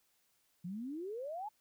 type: exponential sweep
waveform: sine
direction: up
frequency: 167.7 to 880 Hz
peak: -39 dBFS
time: 0.64-1.49 s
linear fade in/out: 10 ms
effects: white hiss -75 dBFS RMS until 1.6 s

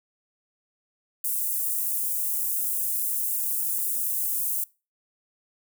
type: high-pass noise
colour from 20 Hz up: white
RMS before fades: -27 dBFS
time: 1.24-4.64 s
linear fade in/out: 5 ms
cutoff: 9100 Hz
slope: 24 dB/octave
effects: noise-tail reverb RT60 0.3 s tail -23 dB re dry

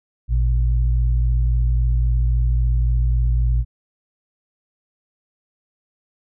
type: tone pair together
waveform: sine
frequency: 57.01 / 120.7 Hz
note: A#1 / B2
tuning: -38 / -39 cents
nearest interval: octave + minor second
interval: 1299 cents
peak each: -15 / -23 dBFS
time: 0.28-3.65 s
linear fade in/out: 50 ms
effects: none

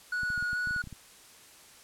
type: tone with vibrato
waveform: triangle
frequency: 1459 Hz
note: F#6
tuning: 25 cents flat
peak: -27 dBFS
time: 0.12-0.82 s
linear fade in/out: 5 ms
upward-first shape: square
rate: 2.3 Hz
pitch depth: 10 cents each way
type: clicks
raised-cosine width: 5 ms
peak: -31 dBFS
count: 11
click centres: 0.233 / 0.303 / 0.378 / 0.426 / 0.531 / 0.673 / 0.709 / 0.763 / 0.84 / 0.873 / 0.927 s
effects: white hiss -54 dBFS RMS until 1.83 s + low-pass 11000 Hz 12 dB/octave

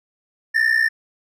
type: ring-modulated tone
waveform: triangle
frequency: 1794 Hz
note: A6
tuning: 33 cents sharp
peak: -10 dBFS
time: 0.54-0.89 s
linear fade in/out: 20 ms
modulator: 30.3 Hz
effects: none

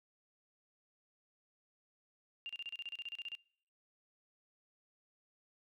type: tone bursts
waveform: sine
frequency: 2794 Hz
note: F7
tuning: in tune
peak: -40 dBFS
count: 14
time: 2.46-3.351 s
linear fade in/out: 0 ms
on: 33 ms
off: 33 ms
effects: noise-tail reverb RT60 0.7 s tail -26 dB re dry

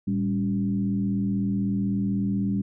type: tone with frequency modulation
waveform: sine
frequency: 196.5 Hz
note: G3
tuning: 4 cents sharp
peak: -22 dBFS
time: 0.07-2.62 s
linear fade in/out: 10 ms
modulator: 83.9 Hz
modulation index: 0.79
effects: none

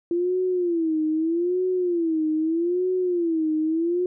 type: tone with vibrato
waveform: sine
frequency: 338.8 Hz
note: E4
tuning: 48 cents sharp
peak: -20 dBFS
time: 0.11-4.06 s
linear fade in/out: 2 ms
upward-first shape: sine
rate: 0.8 Hz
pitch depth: 150 cents each way
effects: none

